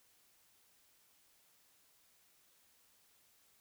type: silence
effects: white hiss -70 dBFS RMS until 3.6 s